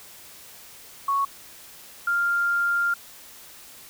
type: tone pair in turn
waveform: sine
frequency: 1108.7 / 1396.9 Hz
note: C#6 / F6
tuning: 0 / 0 cents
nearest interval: major third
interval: 400 cents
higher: second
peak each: -20 dBFS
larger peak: neither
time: 1.08-1.25 / 2.07-2.94 s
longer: second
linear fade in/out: 5 ms
effects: white hiss -46 dBFS RMS until 3.89 s